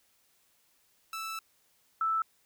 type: tone pair in turn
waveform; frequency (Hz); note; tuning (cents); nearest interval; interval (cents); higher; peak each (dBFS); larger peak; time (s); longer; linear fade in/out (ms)
sawtooth / sine; 1318.5 / 1318.5; E6 / E6; 0 / 0; unison; 0; neither; -32 / -26; second; 1.13-1.39 / 2.01-2.22; first; 2
effects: white hiss -69 dBFS RMS until 2.45 s